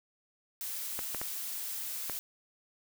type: noise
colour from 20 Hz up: blue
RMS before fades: -38 dBFS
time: 0.61-2.19 s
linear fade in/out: 0 ms
type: clicks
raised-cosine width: 0.5 ms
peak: -22 dBFS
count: 4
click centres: 0.991 / 1.147 / 1.215 / 2.097 s
effects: none